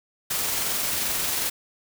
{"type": "noise with amplitude modulation", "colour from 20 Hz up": "white", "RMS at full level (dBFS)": -25, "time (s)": [0.3, 1.5], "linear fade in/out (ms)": 10, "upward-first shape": "sine", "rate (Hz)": 22.5, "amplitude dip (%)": 25, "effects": []}